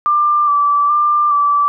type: tone with vibrato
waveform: sine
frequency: 1174.7 Hz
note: D6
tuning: in tune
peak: -10 dBFS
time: 0.06-1.68 s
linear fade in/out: 0 ms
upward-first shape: square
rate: 1.2 Hz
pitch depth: 23 cents each way
effects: none